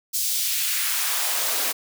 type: noise with high-pass filter sweep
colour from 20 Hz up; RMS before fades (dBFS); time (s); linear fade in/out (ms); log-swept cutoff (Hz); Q
white; -24; 0.13-1.73; 20; 5600 to 340; 1.1
effects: none